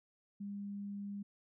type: tone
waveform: sine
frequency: 201.6 Hz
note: G3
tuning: 49 cents sharp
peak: -40 dBFS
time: 0.4-1.23 s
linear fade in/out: 10 ms
effects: none